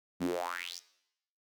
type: tone with high-pass filter sweep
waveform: sawtooth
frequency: 87.31 Hz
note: F2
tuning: in tune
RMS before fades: -36 dBFS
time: 0.2-0.8 s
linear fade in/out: 20 ms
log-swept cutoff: 200 to 6400 Hz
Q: 6.1
effects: noise-tail reverb RT60 0.8 s tail -18 dB re dry